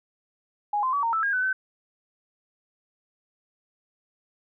sine tone with pitch steps, 828 / 1036 / 1140 / 921 / 1318 / 1624 / 1505 / 1528 Hz, G#5 / C6 / C#6 / A#5 / E6 / G#6 / F#6 / G6, -5 / -17 / +48 / -21 / -1 / -39 / +29 / -45 cents, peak -22 dBFS, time 0.73-1.53 s, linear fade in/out 5 ms, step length 100 ms, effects none

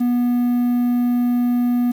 triangle tone with quantisation, 243.4 Hz, B3, 25 cents flat, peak -13 dBFS, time 0-1.92 s, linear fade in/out 10 ms, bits 7, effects none

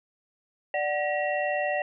sine tone cluster, 589 / 743 / 1912 / 2730 Hz, D5 / F#5 / A#6 / F7, +5 / +7 / +43 / -40 cents, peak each -28 / -30 / -31 / -35 dBFS, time 0.74-1.82 s, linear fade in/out 2 ms, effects none

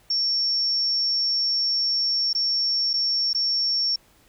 sine tone with dropouts, 5470 Hz, F8, 37 cents flat, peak -20 dBFS, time 0.1-3.96 s, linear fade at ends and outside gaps 5 ms, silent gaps 2.331-2.349 / 2.933-2.937 / 3.332-3.347 s, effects pink hiss -58 dBFS RMS until 4.28 s

